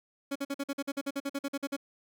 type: tone bursts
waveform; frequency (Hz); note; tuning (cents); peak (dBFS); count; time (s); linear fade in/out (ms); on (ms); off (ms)
30% pulse; 278.7; C#4; +9; -28; 16; 0.31-1.766; 10; 46; 48
effects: none